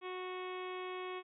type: harmonic tone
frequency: 367.6 Hz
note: F#4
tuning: 11 cents flat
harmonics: 1 / 2 / 3 / 4 / 5 / 6 / 7 / 8 / 9 / 10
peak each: -42 / -50 / -46 / -59 / -55 / -52 / -53 / -62 / -55 / -65 dBFS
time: 0.01-1.23 s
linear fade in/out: 50 ms
effects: none